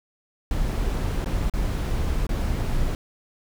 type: noise with dropouts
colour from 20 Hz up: brown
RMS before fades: -24 dBFS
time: 0.51-2.95 s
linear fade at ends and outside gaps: 1 ms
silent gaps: 1.245-1.259 / 1.498-1.537 / 2.268-2.291 s
effects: none

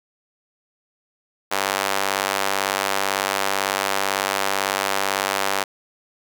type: tone with high-pass filter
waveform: sawtooth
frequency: 98 Hz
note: G2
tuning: in tune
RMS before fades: -23 dBFS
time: 1.51-5.64 s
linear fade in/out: 10 ms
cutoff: 760 Hz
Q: 0.86
effects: none

